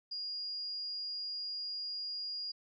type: tone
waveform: sine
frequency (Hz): 4848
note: D#8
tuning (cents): -46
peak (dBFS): -37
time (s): 0.11-2.52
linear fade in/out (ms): 10
effects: none